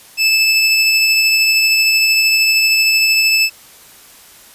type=tone with tremolo; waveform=25% pulse; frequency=2625 Hz; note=E7; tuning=8 cents flat; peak=-5 dBFS; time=0.17-3.5 s; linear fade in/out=50 ms; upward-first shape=triangle; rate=13 Hz; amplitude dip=25%; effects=white hiss -42 dBFS RMS until 4.54 s + resampled to 32000 Hz